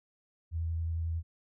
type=tone with vibrato; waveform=sine; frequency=82.41 Hz; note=E2; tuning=in tune; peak=-30 dBFS; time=0.51-1.23 s; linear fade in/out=50 ms; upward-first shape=sine; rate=11 Hz; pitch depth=15 cents each way; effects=none